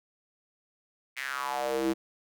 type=tone with high-pass filter sweep; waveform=square; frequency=66.6 Hz; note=C2; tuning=31 cents sharp; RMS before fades=-31 dBFS; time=1.16-1.94 s; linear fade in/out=20 ms; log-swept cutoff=2200 to 280 Hz; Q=4.6; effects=none